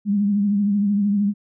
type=tone with vibrato; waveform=sine; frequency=203.2 Hz; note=G#3; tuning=38 cents flat; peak=-16 dBFS; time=0.05-1.34 s; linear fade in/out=50 ms; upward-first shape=triangle; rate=13 Hz; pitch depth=60 cents each way; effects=none